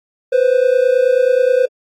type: tone pair together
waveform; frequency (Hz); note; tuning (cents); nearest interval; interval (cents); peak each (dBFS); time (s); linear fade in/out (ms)
triangle; 493.9 / 523.3; B4 / C5; 0 / 0; minor second; 100; -11; 0.32-1.66; 10
effects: AAC 48 kbps